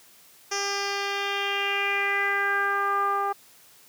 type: tone with low-pass filter sweep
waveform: 10% pulse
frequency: 399.8 Hz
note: G4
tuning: 34 cents sharp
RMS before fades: -26 dBFS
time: 0.51-3.33 s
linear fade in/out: 10 ms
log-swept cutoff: 5900 to 1000 Hz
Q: 4
effects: white hiss -54 dBFS RMS until 3.88 s + high-pass 80 Hz 12 dB/octave